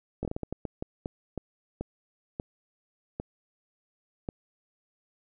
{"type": "slowing click train", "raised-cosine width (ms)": 2, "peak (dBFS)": -19, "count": 15, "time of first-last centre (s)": [0.23, 4.289], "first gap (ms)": 20, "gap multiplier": 1.36, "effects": []}